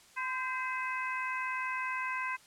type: harmonic tone with a mistuned harmonic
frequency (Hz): 512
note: C5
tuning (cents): -38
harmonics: 2 / 3 / 4 / 5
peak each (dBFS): -36 / -38 / -39 / -40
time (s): 0.16-2.37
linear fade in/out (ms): 20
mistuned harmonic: 3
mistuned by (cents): +37
effects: white hiss -59 dBFS RMS until 2.46 s + low-pass 9000 Hz 12 dB/octave